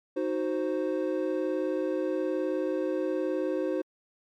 triangle chord, C diminished, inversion first, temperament equal, 311.1 / 370 / 523.3 Hz, Eb4 / Gb4 / C5, 0 / 0 / 0 cents, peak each -29 dBFS, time 0.16-3.82 s, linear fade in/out 10 ms, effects MP3 96 kbps

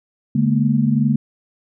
sine tone cluster, 143.9 / 213.5 / 235.9 Hz, D3 / G#3 / A#3, -35 / +48 / +21 cents, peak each -18 dBFS, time 0.35-1.16 s, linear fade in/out 5 ms, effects none

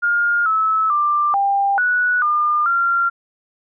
sine tone with pitch steps, 1415 / 1300 / 1185 / 796 / 1472 / 1205 / 1381 Hz, F6 / E6 / D6 / G5 / F#6 / D6 / F6, +22 / -24 / +15 / +26 / -9 / +44 / -20 cents, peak -14 dBFS, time 0.02-3.1 s, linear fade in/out 20 ms, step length 440 ms, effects none

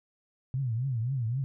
sine tone with vibrato, 123.47 Hz, B2, in tune, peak -27 dBFS, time 0.54-1.44 s, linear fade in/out 0 ms, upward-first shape triangle, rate 3.8 Hz, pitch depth 230 cents each way, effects none

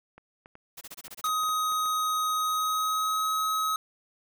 clicks, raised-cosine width 0.5 ms, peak -33 dBFS, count 12, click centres 0.18 / 0.459 / 0.554 / 0.919 / 1.08 / 1.127 / 1.194 / 1.289 / 1.435 / 1.49 / 1.721 / 1.858 s
white noise bursts, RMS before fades -42 dBFS, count 8, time 0.77-1.281 s, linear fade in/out 10 ms, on 42 ms, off 25 ms
square tone with pitch glide, 1257 to 1275.3 Hz, D#6 to D#6, +17 to +42 cents, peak -26 dBFS, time 1.24-3.76 s, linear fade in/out 2 ms, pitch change +25 cents, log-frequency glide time 2.35-3.32 s
effects none

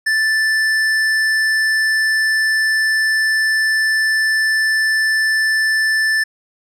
sine tone with hard clipping, 1760 Hz, A6, in tune, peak -15 dBFS, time 0.06-6.24 s, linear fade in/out 10 ms, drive 10 dB, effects none

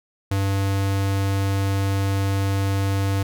square tone, 98 Hz, G2, in tune, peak -20 dBFS, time 0.31-3.23 s, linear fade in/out 5 ms, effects none

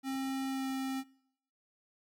square tone with pitch glide, 267.3 to 265.5 Hz, C4 to C4, +37 to +25 cents, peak -34 dBFS, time 0.03-1.04 s, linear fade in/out 50 ms, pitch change -12 cents, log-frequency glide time 0.5-0.69 s, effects noise-tail reverb RT60 0.8 s tail -24 dB re dry + MP3 96 kbps

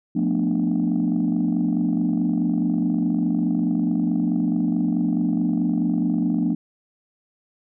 sine chord, B half-diminished seventh, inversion second, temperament just, 177.8 / 222.2 / 246.9 / 296.3 Hz, F3 / A3 / B3 / D4, +31 / +17 / 0 / +15 cents, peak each -23 dBFS, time 0.15-6.55 s, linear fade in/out 10 ms, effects tanh soft clip ceiling -13 dBFS

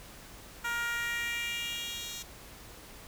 10% pulse tone with high-pass filter sweep, 471 Hz, A#4, 18 cents sharp, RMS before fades -35 dBFS, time 0.64-2.23 s, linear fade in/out 10 ms, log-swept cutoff 1200 to 4500 Hz, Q 2.7, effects added 50 Hz sine -57 dBFS peak until 3.07 s + pink hiss -50 dBFS RMS until 3.07 s

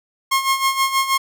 sawtooth tone with tremolo, 1076 Hz, C6, 48 cents sharp, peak -10 dBFS, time 0.31-1.18 s, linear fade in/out 10 ms, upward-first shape sine, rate 6.3 Hz, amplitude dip 70%, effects none

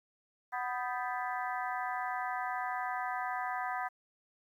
harmonic tone with a mistuned harmonic, 248 Hz, B3, 7 cents sharp, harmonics 3 / 4 / 5 / 6 / 7 / 8, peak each -37 / -39 / -41 / -43 / -44 / -45 dBFS, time 0.52-3.89 s, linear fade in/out 20 ms, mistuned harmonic 6, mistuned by +98 cents, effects 11-bit

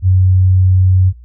sine tone, 93 Hz, F#2, 9 cents sharp, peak -6 dBFS, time 0.02-1.13 s, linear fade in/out 50 ms, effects added 60 Hz sine -34 dBFS peak until 1.24 s

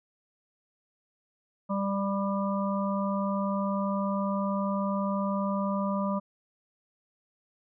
harmonic tone with a mistuned harmonic, 197.4 Hz, G3, 12 cents sharp, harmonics 1 / 3 / 5 / 6, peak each -28 / -33 / -35 / -36 dBFS, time 1.69-6.2 s, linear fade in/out 20 ms, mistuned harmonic 6, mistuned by +15 cents, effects none

